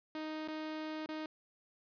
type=tone with dropouts; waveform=sawtooth; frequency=311.1 Hz; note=D#4; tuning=in tune; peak=-35 dBFS; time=0.15-1.26 s; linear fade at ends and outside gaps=2 ms; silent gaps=0.477-0.483 / 1.061-1.089 s; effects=resampled to 11025 Hz + 11-bit